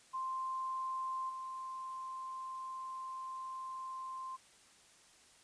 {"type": "tone with level steps", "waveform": "sine", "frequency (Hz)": 1046.5, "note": "C6", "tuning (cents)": 0, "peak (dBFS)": [-36, -41], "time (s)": [0.13, 4.37], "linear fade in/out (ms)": 20, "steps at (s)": 1.29, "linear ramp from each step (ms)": 10, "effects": ["white hiss -63 dBFS RMS until 5.43 s", "resampled to 22050 Hz"]}